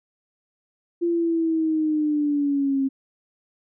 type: linear sweep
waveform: sine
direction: down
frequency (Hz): 344.7 to 267.3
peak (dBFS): -19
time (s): 1.01-2.89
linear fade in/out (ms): 20
effects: none